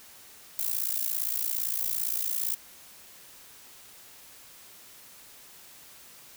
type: noise with amplitude modulation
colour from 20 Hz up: violet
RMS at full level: -26 dBFS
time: 0.59-2.55 s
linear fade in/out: 0 ms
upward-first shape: sine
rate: 57.6 Hz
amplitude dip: 90%
effects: white hiss -51 dBFS RMS until 6.36 s